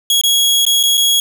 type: tone with dropouts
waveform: sawtooth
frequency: 3322 Hz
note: G#7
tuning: in tune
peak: -7 dBFS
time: 0.1-1.2 s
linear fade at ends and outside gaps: 2 ms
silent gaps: 0.213-0.236 / 0.652-0.665 / 0.83-0.835 / 0.972-0.976 s
effects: none